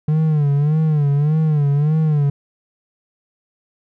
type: tone with vibrato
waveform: triangle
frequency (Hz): 149.7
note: D3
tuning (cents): +33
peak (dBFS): -11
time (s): 0.08-2.3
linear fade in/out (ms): 5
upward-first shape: sine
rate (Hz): 1.7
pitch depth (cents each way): 100
effects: none